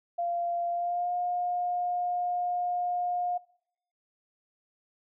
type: tone with pitch glide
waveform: sine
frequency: 692 to 712.3 Hz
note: F5 to F5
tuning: -16 to +34 cents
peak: -27 dBFS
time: 0.18-3.38 s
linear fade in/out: 10 ms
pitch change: +50 cents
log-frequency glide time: 0.7-1.13 s
effects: noise-tail reverb RT60 0.7 s tail -22 dB re dry